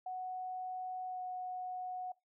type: tone with pitch glide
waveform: sine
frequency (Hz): 740 to 734.5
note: F#5 to F#5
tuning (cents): 0 to -13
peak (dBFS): -38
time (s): 0.06-2.12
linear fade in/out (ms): 5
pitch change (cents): -13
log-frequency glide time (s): 1.07-1.21
effects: noise-tail reverb RT60 0.2 s tail -22 dB re dry